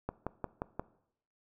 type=click train; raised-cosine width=1 ms; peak=-20 dBFS; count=5; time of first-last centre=0.09-0.795 s; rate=5.67 Hz; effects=noise-tail reverb RT60 0.7 s tail -19 dB re dry